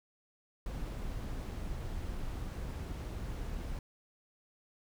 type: noise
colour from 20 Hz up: brown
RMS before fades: -39 dBFS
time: 0.66-3.79 s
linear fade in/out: 2 ms
effects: none